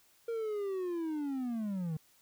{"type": "linear sweep", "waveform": "triangle", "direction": "down", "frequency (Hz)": [467.9, 151.7], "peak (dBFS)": -31, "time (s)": [0.28, 1.97], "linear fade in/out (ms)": 5, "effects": ["white hiss -66 dBFS RMS until 2.21 s"]}